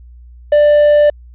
triangle tone with quantisation, 591 Hz, D5, 11 cents sharp, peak -4 dBFS, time 0.52-1.1 s, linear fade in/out 5 ms, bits 5, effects added 60 Hz sine -35 dBFS peak until 1.34 s + resampled to 8000 Hz

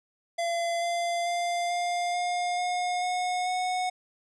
square tone with pitch steps, 682 / 689.1 / 696.3 / 703.6 / 711 / 718.4 / 725.9 / 733.5 Hz, F5 / F5 / F5 / F5 / F5 / F5 / F#5 / F#5, -41 / -23 / -5 / +13 / +31 / +49 / -33 / -15 cents, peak -27 dBFS, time 0.38-3.9 s, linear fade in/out 10 ms, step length 440 ms, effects resampled to 22050 Hz

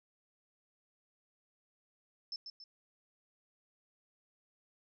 sine tone with echo, 5274 Hz, E8, in tune, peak -38 dBFS, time 2.32-2.36 s, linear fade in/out 2 ms, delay 140 ms, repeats 2, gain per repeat -6 dB, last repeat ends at 2.64 s, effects none

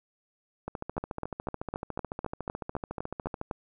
two click trains, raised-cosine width 1 ms, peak -18 / -20 dBFS, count 11 / 39, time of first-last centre 0.98-3.512 / 0.68-3.414 s, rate 3.95 / 13.9 Hz, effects none

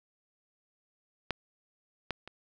clicks, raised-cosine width 0.3 ms, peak -14 / -16 / -28 dBFS, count 3, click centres 1.307 / 2.107 / 2.276 s, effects none

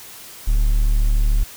triangle tone, 36.82 Hz, D1, 5 cents sharp, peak -11 dBFS, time 0.47-1.44 s, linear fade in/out 10 ms, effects white hiss -39 dBFS RMS until 1.56 s

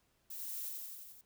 violet noise with echo, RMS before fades -45 dBFS, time 0.3-0.69 s, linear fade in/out 5 ms, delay 87 ms, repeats 6, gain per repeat -2 dB, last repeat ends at 1.212 s, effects pink hiss -75 dBFS RMS until 1.25 s

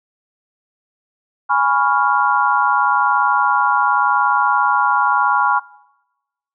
sine chord, C# dominant seventh, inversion second, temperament equal, 830.6 / 987.8 / 1108.7 / 1396.9 Hz, G#5 / B5 / C#6 / E#6, 0 / 0 / 0 / 0 cents, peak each -18 dBFS, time 1.49-5.6 s, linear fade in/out 20 ms, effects noise-tail reverb RT60 1.0 s tail -22 dB re dry

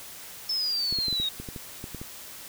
sine exponential sweep, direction down, 5300 to 3729 Hz, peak -25 dBFS, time 0.49-1.29 s, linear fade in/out 5 ms
clicks, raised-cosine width 3 ms, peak -24 dBFS, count 11, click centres 0.926 / 0.987 / 1.083 / 1.127 / 1.2 / 1.4 / 1.488 / 1.562 / 1.841 / 1.947 / 2.015 s
effects white hiss -43 dBFS RMS until 2.48 s

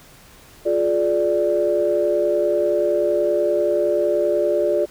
sine chord, D diminished, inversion first, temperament just, 352.4 / 422.9 / 587.3 Hz, F4 / Ab4 / D5, +16 / +31 / 0 cents, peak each -21 / -22 / -18 dBFS, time 0.65-4.86 s, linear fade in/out 20 ms, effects tanh soft clip ceiling -7 dBFS + pink hiss -47 dBFS RMS until 4.9 s

